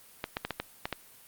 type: clicks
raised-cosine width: 0.3 ms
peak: -15 dBFS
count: 7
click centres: 0.241 / 0.369 / 0.45 / 0.507 / 0.6 / 0.855 / 0.927 s
effects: white hiss -55 dBFS RMS until 1.27 s + Opus 32 kbps